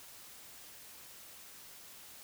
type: silence
effects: white hiss -53 dBFS RMS until 2.23 s